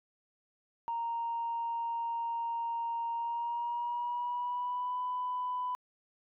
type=tone with pitch glide; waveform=sine; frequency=930 to 996.7 Hz; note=A#5 to B5; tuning=-4 to +16 cents; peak=-31 dBFS; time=0.88-5.75 s; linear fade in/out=0 ms; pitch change=+120 cents; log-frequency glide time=3.13-5 s; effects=tanh soft clip ceiling -27 dBFS